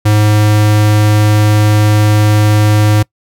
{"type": "tone with vibrato", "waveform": "square", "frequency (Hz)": 105.7, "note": "G#2", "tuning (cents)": 31, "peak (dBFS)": -7, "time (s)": [0.05, 3.03], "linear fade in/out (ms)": 10, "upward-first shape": "triangle", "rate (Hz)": 20, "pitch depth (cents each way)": 10, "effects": ["noise-tail reverb RT60 0.1 s tail -24 dB re dry"]}